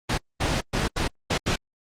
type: noise bursts at uneven times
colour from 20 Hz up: pink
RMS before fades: -23 dBFS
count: 6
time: 0.09-0.18 / 0.4-0.61 / 0.73-0.88 / 0.96-1.08 / 1.3-1.38 / 1.46-1.56 s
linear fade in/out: 10 ms
effects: low-pass 6000 Hz 12 dB/octave + Opus 24 kbps